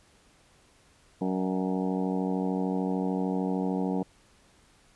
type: harmonic tone with a mistuned harmonic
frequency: 93.3 Hz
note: F#2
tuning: 15 cents sharp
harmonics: 2 / 3 / 4 / 5 / 6 / 7 / 8 / 9 / 10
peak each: -29 / -31 / -37 / -35 / -45 / -42 / -40 / -41 / -46 dBFS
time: 1.21-4.03 s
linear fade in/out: 5 ms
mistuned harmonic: 6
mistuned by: +79 cents
effects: pink hiss -61 dBFS RMS until 4.95 s + resampled to 24000 Hz